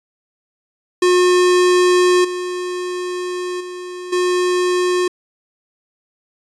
square tone with level steps, 360.5 Hz, F#4, 45 cents flat, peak -11 / -22 / -28 / -15 dBFS, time 1.02-5.08 s, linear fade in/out 5 ms, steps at 2.24 / 3.6 / 4.12 s, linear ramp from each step 10 ms, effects resampled to 22050 Hz

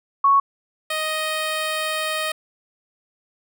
sine / 10% pulse tone pair in turn, 1108.7 / 623.9 Hz, C#6 / D#5, 0 / +5 cents, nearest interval minor seventh, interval 995 cents, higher first, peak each -12 / -14 dBFS, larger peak first, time 0.24-0.4 / 0.9-2.32 s, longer second, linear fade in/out 5 ms, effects none

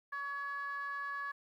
triangle ring-modulated tone, 281.1 Hz, C#4, 24 cents sharp, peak -31 dBFS, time 0.12-1.32 s, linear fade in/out 10 ms, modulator 1410 Hz, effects tanh soft clip ceiling -31 dBFS + 12-bit

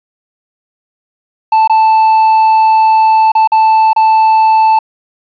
triangle tone with dropouts, 880 Hz, A5, in tune, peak -3 dBFS, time 1.52-4.79 s, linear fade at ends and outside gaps 5 ms, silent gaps 1.676-1.696 / 3.319-3.351 / 3.475-3.519 / 3.932-3.962 s, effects resampled to 11025 Hz + 7-bit

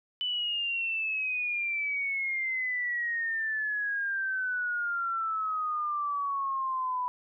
sine exponential sweep, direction down, 3000 to 987.8 Hz, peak -28 dBFS, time 0.21-7.08 s, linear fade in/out 0 ms, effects none

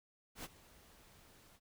pink noise with ADSR envelope, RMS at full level -44 dBFS, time 0.35-1.6 s, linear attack 90 ms, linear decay 33 ms, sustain -19 dB, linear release 52 ms, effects none

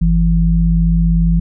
sine tone pair together, 49.72 / 167 Hz, G1 / E3, +25 / +23 cents, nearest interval octave + major sixth, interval 2098 cents, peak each -12 dBFS, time 0.01-1.4 s, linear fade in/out 10 ms, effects none

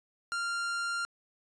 45% pulse tone, 1391 Hz, F6, 7 cents flat, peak -31 dBFS, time 0.32-1.05 s, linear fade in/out 0 ms, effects resampled to 22050 Hz

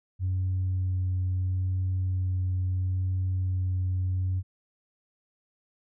sine tone with vibrato, 92.5 Hz, F#2, in tune, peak -23 dBFS, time 0.19-4.43 s, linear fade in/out 50 ms, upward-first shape sine, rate 0.75 Hz, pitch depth 9 cents each way, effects tanh soft clip ceiling -22 dBFS

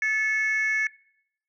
sine tone pair together, 1732 / 2195 Hz, A6 / C#7, -28 / -18 cents, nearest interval major third, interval 410 cents, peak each -23 dBFS, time 0.02-0.87 s, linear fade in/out 2 ms, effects noise-tail reverb RT60 0.7 s tail -21 dB re dry + tanh soft clip ceiling -18 dBFS

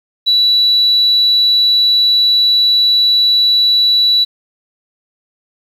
sine tone, 3940 Hz, B7, 5 cents flat, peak -7 dBFS, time 0.26-4.25 s, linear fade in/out 20 ms, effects tanh soft clip ceiling -3 dBFS + 7-bit

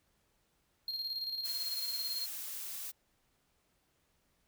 triangle tone with tremolo, 4222 Hz, C8, 15 cents sharp, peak -33 dBFS, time 0.88-2.26 s, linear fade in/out 2 ms, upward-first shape square, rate 18 Hz, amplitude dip 45%
blue noise, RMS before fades -42 dBFS, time 1.44-2.92 s, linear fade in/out 20 ms
effects pink hiss -75 dBFS RMS until 4.47 s

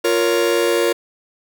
45% pulse chord, Bb minor, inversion second, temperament just, 349.6 / 466.2 / 559.4 Hz, F4 / Bb4 / Db5, +2 / 0 / +16 cents, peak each -19 / -18 / -21 dBFS, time 0.04-0.93 s, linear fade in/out 10 ms, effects none

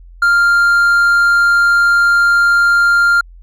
triangle tone, 1396.9 Hz, F6, in tune, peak -6 dBFS, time 0.22-3.21 s, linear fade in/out 5 ms, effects added 43 Hz sine -35 dBFS peak until 3.42 s

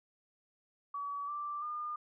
sine tone with pitch steps, 1139 / 1174.4 / 1210.9 Hz, C#6 / D6 / D#6, +47 / 0 / -47 cents, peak -36 dBFS, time 0.94-1.96 s, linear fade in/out 5 ms, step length 340 ms, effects none

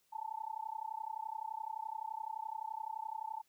sine tone with amplitude modulation, 880 Hz, A5, in tune, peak -35 dBFS, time 0.12-3.42 s, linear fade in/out 20 ms, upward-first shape sine, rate 31.7 Hz, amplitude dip 100%, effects white hiss -75 dBFS RMS until 3.48 s

